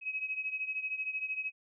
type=beating tone pair; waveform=sine; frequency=2545 / 2558 Hz; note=D#7 / D#7; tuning=+39 / +47 cents; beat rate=13 Hz; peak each=-35 / -39 dBFS; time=0.01-1.52 s; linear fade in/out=50 ms; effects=none